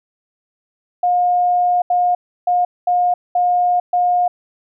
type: tone bursts at uneven times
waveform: sine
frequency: 714 Hz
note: F5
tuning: 38 cents sharp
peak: -12 dBFS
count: 6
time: 1.03-1.82 / 1.9-2.15 / 2.47-2.65 / 2.87-3.14 / 3.35-3.8 / 3.93-4.28 s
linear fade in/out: 5 ms
effects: none